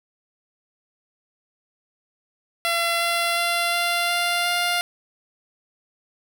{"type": "tone with pitch steps", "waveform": "10% pulse", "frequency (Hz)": [680, 684.3, 688.7, 693.1, 697.5, 701.9], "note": ["F5", "F5", "F5", "F5", "F5", "F5"], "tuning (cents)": [-46, -35, -24, -13, -2, 9], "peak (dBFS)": -12, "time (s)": [2.65, 4.81], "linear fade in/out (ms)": 0, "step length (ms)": 360, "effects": []}